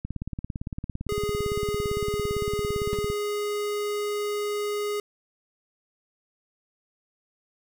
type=click train; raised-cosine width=5 ms; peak=-19 dBFS; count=55; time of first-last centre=0.05-3.101 s; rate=17.7 Hz
type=tone; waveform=square; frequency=414.5 Hz; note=G#4; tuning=3 cents flat; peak=-27 dBFS; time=1.09-5 s; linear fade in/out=2 ms
type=tone with exponential decay; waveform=25% pulse; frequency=191.2 Hz; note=G3; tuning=43 cents flat; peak=-28 dBFS; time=2.93-3.02 s; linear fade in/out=0 ms; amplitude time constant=19 ms
effects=none